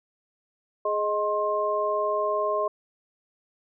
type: tone cluster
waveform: sine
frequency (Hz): 418.8 / 624 / 1061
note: G#4 / D#5 / C6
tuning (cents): +15 / +5 / +24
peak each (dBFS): -29 / -26 / -27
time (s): 0.85-2.68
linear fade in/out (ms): 5
effects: none